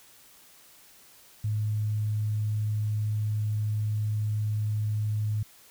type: tone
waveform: sine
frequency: 106.5 Hz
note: G#2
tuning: 44 cents sharp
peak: -25 dBFS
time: 1.44-5.43 s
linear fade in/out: 5 ms
effects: white hiss -55 dBFS RMS until 5.7 s